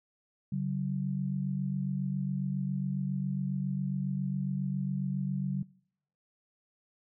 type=tone pair together; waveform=sine; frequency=141.29 / 188.6 Hz; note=C#3 / F#3; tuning=+33 / +33 cents; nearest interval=perfect fourth; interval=500 cents; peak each=-32 / -32 dBFS; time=0.52-5.63 s; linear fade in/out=5 ms; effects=noise-tail reverb RT60 0.7 s tail -24 dB re dry